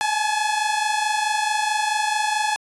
sawtooth tone pair together, 839.4 / 864 Hz, G#5 / A5, +18 / -32 cents, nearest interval minor second, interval 50 cents, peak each -19 dBFS, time 0.01-2.56 s, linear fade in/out 0 ms, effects resampled to 24000 Hz

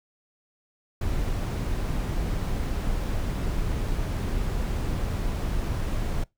brown noise, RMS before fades -27 dBFS, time 1.01-6.24 s, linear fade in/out 5 ms, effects noise-tail reverb RT60 0.2 s tail -24 dB re dry

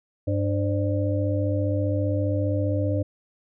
harmonic tone with a mistuned harmonic, 99.1 Hz, G2, 19 cents sharp, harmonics 1 / 3 / 5 / 6, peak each -23 / -28 / -30 / -31 dBFS, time 0.27-3.03 s, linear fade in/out 10 ms, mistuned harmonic 5, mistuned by +82 cents, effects none

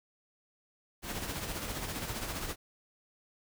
pink noise with tremolo, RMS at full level -36 dBFS, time 1.02-2.56 s, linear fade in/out 50 ms, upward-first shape sine, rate 15 Hz, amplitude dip 45%, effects none

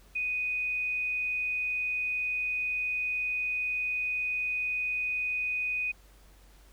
sine tone, 2489 Hz, D#7, in tune, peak -28 dBFS, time 0.15-5.92 s, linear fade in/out 10 ms, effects added 48 Hz sine -55 dBFS peak until 6.72 s + pink hiss -61 dBFS RMS until 6.72 s

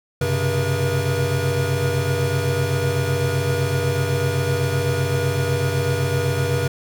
square tone cluster, 95.6 / 130.8 / 138.7 / 481 Hz, G2 / C3 / C#3 / B4, -43 / 0 / +1 / -46 cents, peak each -25 dBFS, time 0.21-6.68 s, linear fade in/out 5 ms, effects none

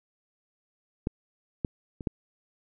clicks, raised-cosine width 3 ms, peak -14 / -14 / -25 / -14 dBFS, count 4, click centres 1.071 / 1.648 / 2.008 / 2.072 s, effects none

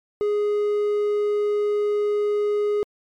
triangle tone, 415.3 Hz, G#4, in tune, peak -17 dBFS, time 0.21-2.83 s, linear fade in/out 0 ms, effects MP3 96 kbps

